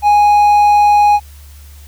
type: tone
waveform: triangle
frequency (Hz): 828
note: G#5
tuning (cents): -5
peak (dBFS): -4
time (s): 0.02-1.2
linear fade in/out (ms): 50
effects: added 72 Hz sine -34 dBFS peak until 1.87 s + white hiss -45 dBFS RMS until 1.87 s